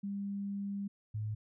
sine tone pair in turn, 200 / 107.18 Hz, G3 / A2, +35 / -45 cents, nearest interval major seventh, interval 1080 cents, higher first, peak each -35 / -34 dBFS, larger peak second, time 0.03-0.88 / 1.14-1.35 s, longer first, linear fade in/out 10 ms, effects none

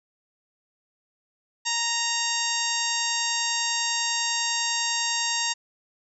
harmonic tone, 930 Hz, A#5, 4 cents flat, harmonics 1 / 2 / 3 / 4 / 5 / 6 / 7 / 8, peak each -32 / -32 / -32 / -32 / -32 / -32 / -32 / -32 dBFS, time 1.65-5.54 s, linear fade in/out 20 ms, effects none

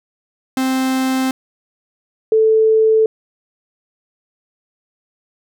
45% pulse / sine tone pair in turn, 261.6 / 440 Hz, C4 / A4, 0 / 0 cents, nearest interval major sixth, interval 900 cents, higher second, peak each -15 / -9 dBFS, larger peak second, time 0.57-1.31 / 2.32-3.06 s, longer neither, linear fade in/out 2 ms, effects none

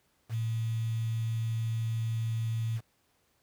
sine tone with quantisation, 113.3 Hz, A#2, 49 cents flat, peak -28 dBFS, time 0.29-2.81 s, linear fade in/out 50 ms, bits 8, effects pink hiss -71 dBFS RMS until 3.42 s + high-pass 60 Hz 12 dB/octave

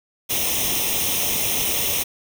white noise with comb filter, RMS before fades -22 dBFS, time 0.29-2.04 s, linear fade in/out 20 ms, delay 0.33 ms, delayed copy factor +0.75, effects none

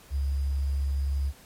sine tone with sample-and-hold, 69.3 Hz, C#2, in tune, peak -24 dBFS, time 0.1-1.33 s, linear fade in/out 50 ms, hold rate 4900 Hz, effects pink hiss -53 dBFS RMS until 1.45 s + MP3 64 kbps

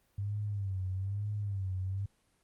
sine tone with vibrato, 98.6 Hz, G2, 11 cents sharp, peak -32 dBFS, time 0.18-2.06 s, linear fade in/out 5 ms, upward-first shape sine, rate 1.1 Hz, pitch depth 100 cents each way, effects pink hiss -72 dBFS RMS until 2.43 s + Opus 24 kbps

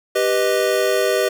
square chord, G augmented, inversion none, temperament equal, 392 / 493.9 / 622.3 Hz, G4 / B4 / D#5, 0 / 0 / 0 cents, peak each -21 dBFS, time 0.15-1.29 s, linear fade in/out 10 ms, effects 9-bit

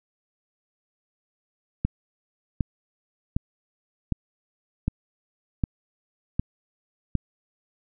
click train, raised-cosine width 5 ms, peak -10 dBFS, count 8, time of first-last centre 1.85-7.153 s, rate 1.32 Hz, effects none

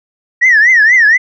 sine tone with vibrato, 1867 Hz, A#6, 2 cents sharp, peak -3 dBFS, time 0.41-1.18 s, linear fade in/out 20 ms, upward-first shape triangle, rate 4.2 Hz, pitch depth 210 cents each way, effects tanh soft clip ceiling -1 dBFS

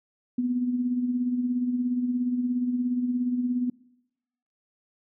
sine tone with tremolo, 247.1 Hz, B3, 1 cent sharp, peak -21 dBFS, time 0.38-3.7 s, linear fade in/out 5 ms, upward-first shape sine, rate 17 Hz, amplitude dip 50%, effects noise-tail reverb RT60 0.9 s tail -25 dB re dry

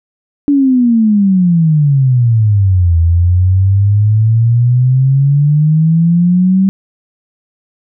sine exponential two-way sweep, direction down then up, 290.6 to 82.41 to 194.4 Hz, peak -6 dBFS, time 0.48-6.69 s, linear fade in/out 0 ms, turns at 2.98 s, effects none

